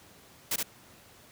white noise with echo, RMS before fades -29 dBFS, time 0.51-0.56 s, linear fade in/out 5 ms, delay 70 ms, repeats 1, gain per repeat -2 dB, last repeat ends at 0.63 s, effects pink hiss -55 dBFS RMS until 1.31 s + high-pass 80 Hz 12 dB/octave

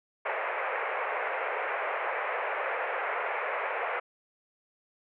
pink band-pass noise, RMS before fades -32 dBFS, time 0.25-4 s, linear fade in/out 10 ms, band 460 to 2400 Hz, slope 48 dB/octave, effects none

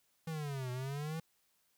square exponential two-way sweep, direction down then up, 164.81 to 123.47 to 164.81 Hz, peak -38 dBFS, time 0.27-1.2 s, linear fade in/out 5 ms, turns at 0.71 s, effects white hiss -75 dBFS RMS until 1.77 s

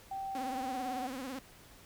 sine tone with pitch glide, 778 to 755.9 Hz, G5 to F#5, -13 to +37 cents, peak -36 dBFS, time 0.11-1.07 s, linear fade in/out 5 ms, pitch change -50 cents, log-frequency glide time 0.68-0.81 s
sawtooth tone with vibrato, 261.6 Hz, C4, in tune, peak -35 dBFS, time 0.35-1.39 s, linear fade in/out 2 ms, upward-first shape triangle, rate 18 Hz, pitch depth 130 cents each way
effects pink hiss -57 dBFS RMS until 1.85 s

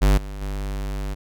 square tone with level steps, 49.39 Hz, G1, 14 cents sharp, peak -14 / -31 / -26 dBFS, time 0.01-1.15 s, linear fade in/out 20 ms, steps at 0.17 / 0.41 s, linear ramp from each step 10 ms, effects none

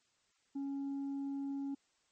sine tone with tanh clipping, 277.2 Hz, C#4, in tune, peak -37 dBFS, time 0.55-1.75 s, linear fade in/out 10 ms, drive 2 dB, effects white hiss -75 dBFS RMS until 2.11 s + MP3 32 kbps

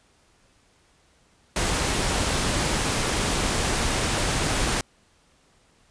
pink noise, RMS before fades -24 dBFS, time 1.56-4.81 s, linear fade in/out 2 ms, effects pink hiss -61 dBFS RMS until 5.9 s + resampled to 22050 Hz

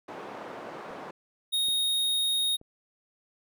white band-pass noise, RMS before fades -41 dBFS, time 0.08-1.11 s, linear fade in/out 5 ms, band 240 to 900 Hz, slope 12 dB/octave
clicks, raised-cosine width 2 ms, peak -41 / -35 / -38 dBFS, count 3, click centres 0.907 / 1.685 / 2.614 s
square tone, 3729 Hz, A#7, in tune, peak -25 dBFS, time 1.52-2.57 s, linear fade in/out 20 ms
effects none

